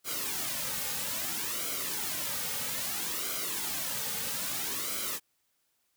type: noise with flanger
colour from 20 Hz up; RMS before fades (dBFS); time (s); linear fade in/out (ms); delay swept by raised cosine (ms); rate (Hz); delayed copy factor
white; -34; 0.04-5.2; 50; 1.1 to 3; 0.61; -0.7
effects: white hiss -75 dBFS RMS until 5.96 s